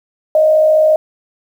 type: tone with frequency modulation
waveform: sine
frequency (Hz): 622.3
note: D#5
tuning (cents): 0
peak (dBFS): -7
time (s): 0.35-0.96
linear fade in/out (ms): 2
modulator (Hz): 54.6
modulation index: 0.36
effects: 7-bit